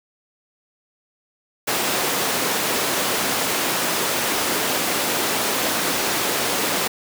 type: high-pass noise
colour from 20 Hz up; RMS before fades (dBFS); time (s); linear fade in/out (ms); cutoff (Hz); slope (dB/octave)
pink; -22; 1.67-6.88; 10; 280; 12
effects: none